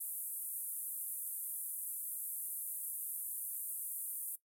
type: band-pass noise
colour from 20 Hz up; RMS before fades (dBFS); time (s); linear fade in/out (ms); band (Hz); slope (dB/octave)
white; -42; 0-4.36; 10; 9200 to 14000; 48
effects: noise-tail reverb RT60 0.1 s tail -17 dB re dry